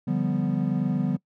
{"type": "chord", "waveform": "triangle", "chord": "G dominant seventh", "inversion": "second", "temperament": "equal", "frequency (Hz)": [146.83, 174.61, 196, 246.9], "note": ["D3", "F3", "G3", "B3"], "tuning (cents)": [0, 0, 0, 0], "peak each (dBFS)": -26, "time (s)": [0.07, 1.17], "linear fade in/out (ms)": 10, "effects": ["noise-tail reverb RT60 0.1 s tail -22 dB re dry"]}